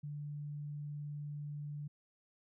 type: tone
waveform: sine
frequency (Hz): 146.83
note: D3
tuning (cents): 0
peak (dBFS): -40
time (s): 0.03-1.88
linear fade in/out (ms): 10
effects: none